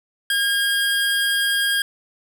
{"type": "tone", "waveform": "25% pulse", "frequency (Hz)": 1621, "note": "G#6", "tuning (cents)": -42, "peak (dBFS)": -14, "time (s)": [0.3, 1.82], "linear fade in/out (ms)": 2, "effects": []}